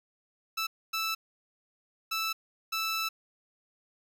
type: tone bursts at uneven times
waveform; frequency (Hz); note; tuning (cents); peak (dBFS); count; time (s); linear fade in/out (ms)
15% pulse; 1318.5; E6; 0; -23; 4; 0.57-0.67 / 0.93-1.15 / 2.11-2.33 / 2.72-3.09; 10
effects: none